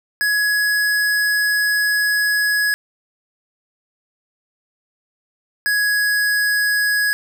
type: tone pair in turn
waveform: square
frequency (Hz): 1678 / 1670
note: G#6 / G#6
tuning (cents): +17 / +9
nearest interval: unison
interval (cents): 8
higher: first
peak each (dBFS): -16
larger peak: neither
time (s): 0.21-2.74 / 5.66-7.13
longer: first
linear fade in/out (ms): 0
effects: none